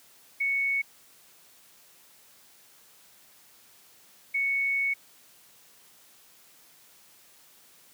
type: tone bursts at uneven times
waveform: sine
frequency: 2217 Hz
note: C#7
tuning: in tune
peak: -24 dBFS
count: 2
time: 0.4-0.82 / 4.34-4.94 s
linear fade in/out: 10 ms
effects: white hiss -57 dBFS RMS until 7.93 s + high-pass 100 Hz 12 dB/octave